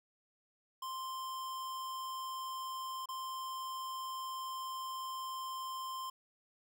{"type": "tone with dropouts", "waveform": "square", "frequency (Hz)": 1046.5, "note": "C6", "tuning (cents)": 0, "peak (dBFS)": -40, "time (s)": [0.82, 6.1], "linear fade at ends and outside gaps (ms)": 5, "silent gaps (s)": [3.058, 3.087], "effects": []}